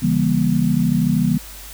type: chord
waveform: sine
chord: C# diminished seventh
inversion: none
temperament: just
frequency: 138.59 / 166.31 / 199.57 / 239.5 Hz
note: C#3 / E3 / G3 / Bb3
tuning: 0 / +16 / +31 / +47 cents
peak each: -22 / -19 / -20 / -19 dBFS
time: 0.02-1.38 s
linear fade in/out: 10 ms
effects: added 50 Hz sine -38 dBFS peak until 1.73 s + white hiss -38 dBFS RMS until 1.73 s